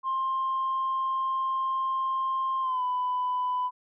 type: tone with pitch glide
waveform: sine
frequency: 1057 to 998.3 Hz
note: C6 to B5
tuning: +17 to +18 cents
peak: -24 dBFS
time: 0.03-3.71 s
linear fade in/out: 50 ms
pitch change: -99 cents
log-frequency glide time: 2.61-2.83 s
effects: tanh soft clip ceiling -22 dBFS